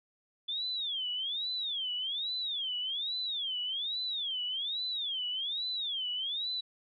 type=tone with vibrato; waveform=sine; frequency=3438 Hz; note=A7; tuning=41 cents flat; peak=-32 dBFS; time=0.48-6.61 s; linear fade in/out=10 ms; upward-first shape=sine; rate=1.2 Hz; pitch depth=270 cents each way; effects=none